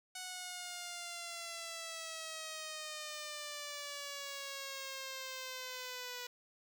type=exponential sweep; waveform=5% pulse; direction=down; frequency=740 to 490 Hz; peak=-31 dBFS; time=0.15-6.27 s; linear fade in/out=5 ms; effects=none